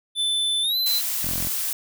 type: tone with pitch glide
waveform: square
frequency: 3520 to 4043 Hz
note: A7 to B7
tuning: 0 to +40 cents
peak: -21 dBFS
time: 0.15-1.02 s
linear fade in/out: 50 ms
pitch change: +240 cents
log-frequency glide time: 0.62-0.77 s
type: noise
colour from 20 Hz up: blue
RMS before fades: -26 dBFS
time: 0.86-1.73 s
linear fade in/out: 2 ms
type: tone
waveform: 10% pulse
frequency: 44 Hz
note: F1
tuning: 14 cents sharp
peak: -23 dBFS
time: 1.22-1.49 s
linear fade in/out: 20 ms
effects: none